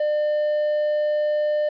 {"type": "tone", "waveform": "triangle", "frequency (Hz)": 600, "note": "D5", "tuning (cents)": 37, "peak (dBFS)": -17, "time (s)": [0, 1.69], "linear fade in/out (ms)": 5, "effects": ["resampled to 11025 Hz", "9-bit"]}